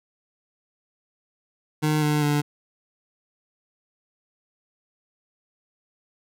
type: tone with pitch steps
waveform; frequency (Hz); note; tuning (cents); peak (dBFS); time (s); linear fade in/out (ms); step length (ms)
25% pulse; 152.8 / 149.83 / 146.91; D#3 / D3 / D3; -31 / +35 / +1; -16; 1.82-2.42; 20; 200
effects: none

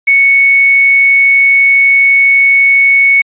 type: tone with quantisation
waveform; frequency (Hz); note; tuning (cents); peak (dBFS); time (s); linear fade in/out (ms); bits
sine; 2217; C#7; 0; -4; 0.07-3.22; 10; 4
effects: resampled to 8000 Hz

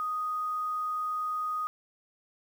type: tone with quantisation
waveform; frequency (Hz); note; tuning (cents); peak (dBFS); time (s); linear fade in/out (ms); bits
sine; 1244.5; D#6; 0; -29; 0-1.67; 0; 9
effects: none

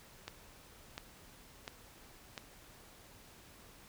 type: click train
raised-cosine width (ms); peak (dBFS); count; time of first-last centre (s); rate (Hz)
0.2; -24; 4; 0.28-2.378; 1.43
effects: pink hiss -58 dBFS RMS until 3.88 s

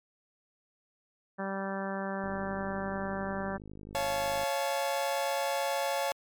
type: harmonic tone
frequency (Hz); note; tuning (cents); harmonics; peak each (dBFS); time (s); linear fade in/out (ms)
194.6; G3; -12; 1 / 2 / 3 / 4 / 5 / 6 / 7 / 8 / 9; -36 / -41 / -38 / -41 / -43 / -44 / -46 / -43 / -45; 1.38-3.58; 20
type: click train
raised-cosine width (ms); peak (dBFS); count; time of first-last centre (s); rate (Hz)
3; -33; 114; 2.24-4.434; 51.5
type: chord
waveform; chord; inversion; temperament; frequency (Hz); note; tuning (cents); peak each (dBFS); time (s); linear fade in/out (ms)
40% pulse; Db augmented; none; just; 554.4 / 693 / 866.2; Db5 / F5 / A5; 0 / -14 / -27; -31 / -34 / -33; 3.95-6.12; 0
effects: MP3 96 kbps

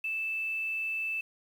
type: tone with quantisation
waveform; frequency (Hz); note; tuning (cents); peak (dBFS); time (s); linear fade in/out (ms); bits
sine; 2637; E7; 0; -30; 0.04-1.21; 5; 9
effects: none

